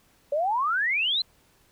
sine exponential sweep, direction up, 554.4 to 4186 Hz, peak -22 dBFS, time 0.32-1.22 s, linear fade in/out 5 ms, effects pink hiss -62 dBFS RMS until 1.71 s

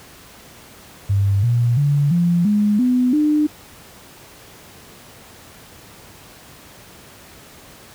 sine tone with pitch steps, 99.3 / 119.46 / 143.71 / 172.89 / 208 / 250.2 / 301 Hz, G2 / A#2 / D3 / F3 / G#3 / B3 / D4, +23 / +43 / -37 / -17 / +3 / +23 / +43 cents, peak -13 dBFS, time 1.09-3.47 s, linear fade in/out 10 ms, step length 340 ms, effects pink hiss -43 dBFS RMS until 7.94 s + high-pass 60 Hz 12 dB/octave

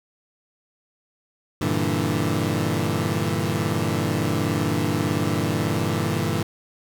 20% pulse chord, E half-diminished seventh, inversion first, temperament equal, 98 / 116.54 / 146.83 / 164.81 Hz, G2 / Bb2 / D3 / E3, 0 / 0 / 0 / 0 cents, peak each -22 dBFS, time 1.61-6.43 s, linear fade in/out 5 ms, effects none

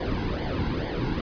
brown noise with flanger, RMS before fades -28 dBFS, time 0-1.21 s, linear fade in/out 5 ms, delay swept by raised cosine 0.74 to 1.69 ms, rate 2.3 Hz, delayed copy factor -0.75, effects resampled to 11025 Hz

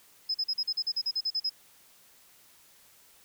sine tone bursts, 5100 Hz, D#8, 42 cents sharp, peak -26 dBFS, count 13, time 0.29-1.497 s, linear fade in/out 10 ms, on 55 ms, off 41 ms, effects white hiss -59 dBFS RMS until 3.24 s

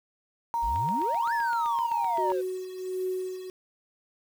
sine tone, 932.3 Hz, A#5, in tune, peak -25 dBFS, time 0.54-2.32 s, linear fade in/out 0 ms
triangle exponential two-way sweep, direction up then down, 41.09 to 1800 to 498 Hz, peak -29 dBFS, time 0.62-2.42 s, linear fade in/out 20 ms, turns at 1.33 s
click train, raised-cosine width 0.3 ms, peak -27 dBFS, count 13, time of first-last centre 0.76-2.302 s, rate 7.78 Hz
sine tone with tremolo, 371.1 Hz, F#4, 5 cents sharp, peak -26 dBFS, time 2.18-3.5 s, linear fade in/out 2 ms, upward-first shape triangle, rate 1.4 Hz, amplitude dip 75%
effects 8-bit

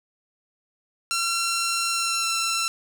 10% pulse tone with pitch glide, 1362 to 1345.6 Hz, F6 to E6, -44 to +35 cents, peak -14 dBFS, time 1.11-2.68 s, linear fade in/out 0 ms, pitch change -21 cents, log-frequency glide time 1.9-2.29 s, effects none

